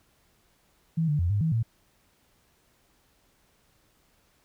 sine tone with pitch steps, 162.9 / 148.2 / 86.6 / 102.4 / 160.9 / 114.1 Hz, E3 / D3 / F2 / G#2 / E3 / A#2, -20 / +16 / -14 / -24 / -42 / -37 cents, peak -22 dBFS, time 0.97-1.63 s, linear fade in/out 10 ms, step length 110 ms, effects pink hiss -66 dBFS RMS until 4.44 s

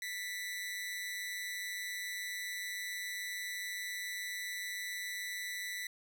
sawtooth tone with amplitude modulation, 1975.5 Hz, B6, in tune, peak -32 dBFS, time 0.02-5.87 s, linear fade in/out 2 ms, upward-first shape sine, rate 193 Hz, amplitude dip 60%, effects none

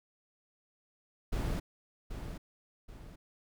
brown noise with echo, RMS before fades -33 dBFS, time 1.32-1.6 s, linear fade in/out 10 ms, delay 780 ms, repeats 2, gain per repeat -8 dB, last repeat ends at 3.16 s, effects none

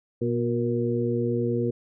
harmonic tone with a mistuned harmonic, 120.2 Hz, B2, 46 cents flat, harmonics 1 / 2 / 3 / 4, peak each -28 / -28 / -28 / -28 dBFS, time 0.21-1.71 s, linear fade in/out 10 ms, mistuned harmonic 4, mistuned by -35 cents, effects none

